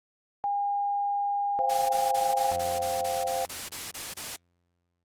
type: tone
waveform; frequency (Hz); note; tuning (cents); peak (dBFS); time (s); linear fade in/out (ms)
sine; 810; G#5; -43; -25; 0.44-2.52; 0
type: chord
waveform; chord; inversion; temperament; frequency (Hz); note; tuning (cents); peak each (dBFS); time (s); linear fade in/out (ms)
sine; C suspended fourth; none; equal; 523.3 / 698.5 / 784; C5 / F5 / G5; 0 / 0 / 0; -31; 1.59-3.45; 0
type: noise bursts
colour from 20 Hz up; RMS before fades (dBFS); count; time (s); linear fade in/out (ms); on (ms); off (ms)
white; -36; 12; 1.69-4.365; 10; 200; 25
type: tone with exponential decay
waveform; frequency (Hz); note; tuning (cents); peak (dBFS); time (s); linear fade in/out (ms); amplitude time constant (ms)
sawtooth; 87.2; F2; -2; -35; 2.51-5.04; 5; 550
effects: low-pass 12000 Hz 12 dB/octave + Opus 48 kbps